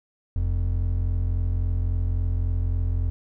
triangle tone pair together, 43.68 / 87.31 Hz, F1 / F2, +1 / 0 cents, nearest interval octave, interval 1199 cents, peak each -22 dBFS, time 0.36-3.1 s, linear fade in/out 0 ms, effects none

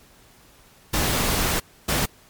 pink noise bursts at uneven times, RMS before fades -22 dBFS, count 2, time 0.93-1.6 / 1.88-2.06 s, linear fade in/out 10 ms, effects pink hiss -53 dBFS RMS until 2.29 s + MP3 96 kbps

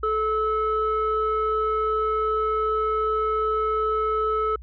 sine tone pair together, 434.2 / 1300 Hz, A4 / E6, -23 / -24 cents, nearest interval octave + perfect fifth, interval 1899 cents, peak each -23 / -22 dBFS, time 0.03-4.56 s, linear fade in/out 5 ms, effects tanh soft clip ceiling -15 dBFS + added 60 Hz sine -38 dBFS peak until 4.62 s

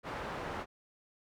white low-pass noise, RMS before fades -40 dBFS, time 0.03-0.66 s, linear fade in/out 50 ms, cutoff 1200 Hz, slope 12 dB/octave, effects none

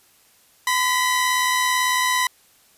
sawtooth tone pair together, 1012 / 1946 Hz, B5 / B6, +42 / -26 cents, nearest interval major seventh, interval 1132 cents, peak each -16 / -19 dBFS, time 0.67-2.27 s, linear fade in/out 2 ms, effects white hiss -56 dBFS RMS until 2.77 s + resampled to 32000 Hz

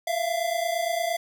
square tone pair together, 665.3 / 694 Hz, E5 / F5, +16 / -11 cents, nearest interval minor second, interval 73 cents, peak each -28 / -28 dBFS, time 0.07-1.17 s, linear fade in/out 5 ms, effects none

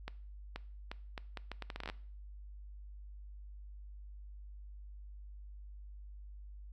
accelerating click train, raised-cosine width 0.3 ms, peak -25 dBFS, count 15, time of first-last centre 0.08-1.899 s, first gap 480 ms, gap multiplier 0.74, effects noise-tail reverb RT60 0.5 s tail -20 dB re dry + added 50 Hz sine -47 dBFS peak until 6.72 s

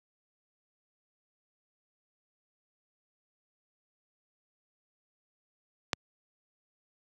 click, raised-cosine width 0.2 ms, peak -8 dBFS, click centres 5.932 s, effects high-pass 100 Hz 12 dB/octave

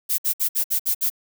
violet noise bursts, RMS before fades -21 dBFS, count 7, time 0.09-1.101 s, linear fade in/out 20 ms, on 93 ms, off 60 ms, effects none

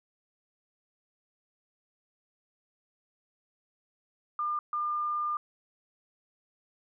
sine tone bursts at uneven times, 1203 Hz, D6, 41 cents sharp, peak -28 dBFS, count 2, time 4.39-4.59 / 4.73-5.37 s, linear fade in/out 2 ms, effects none

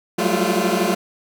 20% pulse tone cluster, 183.1 / 195.3 / 218.9 / 340.9 / 353.4 Hz, F#3 / G3 / A3 / F4 / F4, -18 / -6 / -9 / -42 / +21 cents, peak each -19 dBFS, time 0.18-0.95 s, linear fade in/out 10 ms, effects none

